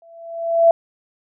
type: tone with exponential growth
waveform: sine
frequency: 669 Hz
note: E5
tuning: 25 cents sharp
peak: -6 dBFS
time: 0.02-0.71 s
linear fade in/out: 2 ms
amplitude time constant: 150 ms
effects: none